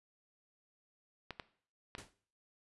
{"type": "clicks", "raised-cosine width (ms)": 0.3, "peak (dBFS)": -25, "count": 3, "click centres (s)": [1.307, 1.398, 1.951]}
{"type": "noise with exponential decay", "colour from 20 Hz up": "pink", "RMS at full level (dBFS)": -44, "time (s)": [1.98, 2.14], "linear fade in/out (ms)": 2, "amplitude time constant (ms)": 34}
{"effects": ["noise-tail reverb RT60 0.5 s tail -17 dB re dry", "resampled to 24000 Hz"]}